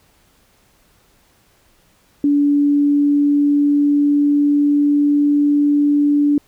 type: tone with pitch glide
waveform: sine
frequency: 287.9 to 290.6 Hz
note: D4 to D4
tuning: -34 to -18 cents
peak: -11 dBFS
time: 2.24-6.38 s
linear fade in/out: 2 ms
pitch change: +16 cents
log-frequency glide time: 2.43-5.47 s
effects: pink hiss -56 dBFS RMS until 6.47 s